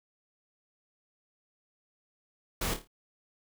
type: noise with echo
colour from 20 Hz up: pink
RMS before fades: -32 dBFS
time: 2.61-2.74 s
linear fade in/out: 5 ms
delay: 27 ms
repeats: 5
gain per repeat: -7 dB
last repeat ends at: 2.875 s
effects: none